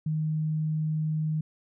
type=tone; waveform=sine; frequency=155.56 Hz; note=D#3; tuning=in tune; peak=-25 dBFS; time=0.06-1.41 s; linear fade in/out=5 ms; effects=none